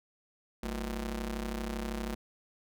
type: ring-modulated tone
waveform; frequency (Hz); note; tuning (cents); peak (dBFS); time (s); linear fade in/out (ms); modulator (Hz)
sawtooth; 138.59; C#3; 0; -27; 0.63-2.15; 5; 85.6
effects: none